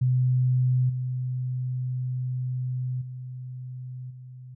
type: tone with level steps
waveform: sine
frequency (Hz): 126.9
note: B2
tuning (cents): +47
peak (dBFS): -19 / -26 / -34 / -40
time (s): 0.01-4.55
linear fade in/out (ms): 10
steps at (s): 0.89 / 3.01 / 4.1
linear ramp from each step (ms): 10
effects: none